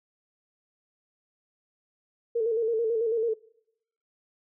sine tone with vibrato, 453.8 Hz, A#4, 47 cents flat, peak -23 dBFS, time 2.35-3.34 s, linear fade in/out 10 ms, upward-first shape square, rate 9.1 Hz, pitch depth 54 cents each way, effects noise-tail reverb RT60 0.8 s tail -24 dB re dry

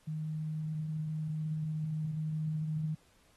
sine tone with level ramp, 155.56 Hz, D#3, in tune, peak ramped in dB -34 to -31 dBFS, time 0.07-2.95 s, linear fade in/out 10 ms, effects pink hiss -67 dBFS RMS until 3.36 s + AAC 32 kbps

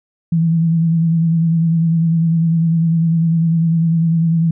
sine tone with vibrato, 164.81 Hz, E3, in tune, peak -11 dBFS, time 0.32-4.51 s, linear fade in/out 5 ms, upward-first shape sine, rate 10 Hz, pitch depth 38 cents each way, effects none

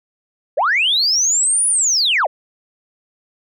sine linear two-way sweep, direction up then down, 470.5 to 9930 to 470.5 Hz, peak -12 dBFS, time 0.57-2.27 s, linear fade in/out 10 ms, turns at 1.67 s, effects tanh soft clip ceiling -8 dBFS

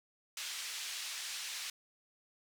pink band-pass noise, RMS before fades -42 dBFS, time 0.37-1.7 s, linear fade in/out 2 ms, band 2600 to 7900 Hz, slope 12 dB/octave, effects none

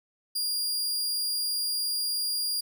sawtooth tone, 4819 Hz, D8, 44 cents sharp, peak -24 dBFS, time 0.35-2.61 s, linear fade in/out 10 ms, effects none

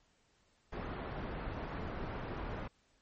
pink low-pass noise, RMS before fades -41 dBFS, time 0.72-2.68 s, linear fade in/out 10 ms, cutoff 1600 Hz, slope 12 dB/octave, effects pink hiss -72 dBFS RMS until 3.01 s + MP3 32 kbps

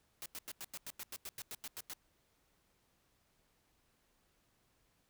white noise bursts, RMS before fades -45 dBFS, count 14, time 0.22-1.935 s, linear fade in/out 0 ms, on 38 ms, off 91 ms, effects pink hiss -75 dBFS RMS until 5.09 s

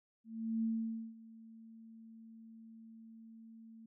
sine tone with ADSR envelope, 224.9 Hz, A3, 38 cents sharp, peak -31 dBFS, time 0.24-3.86 s, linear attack 390 ms, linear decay 510 ms, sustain -21 dB, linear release 5 ms, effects none

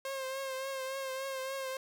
sawtooth tone with vibrato, 533 Hz, C5, 32 cents sharp, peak -32 dBFS, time 0.05-1.77 s, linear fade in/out 2 ms, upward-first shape triangle, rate 3.5 Hz, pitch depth 43 cents each way, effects none

